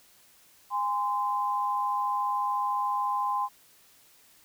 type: tone pair together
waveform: sine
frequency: 819.1 / 1033 Hz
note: G#5 / C6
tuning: -24 / -22 cents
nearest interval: major third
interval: 402 cents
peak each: -30 / -27 dBFS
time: 0.7-3.49 s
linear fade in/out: 50 ms
effects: white hiss -59 dBFS RMS until 4.44 s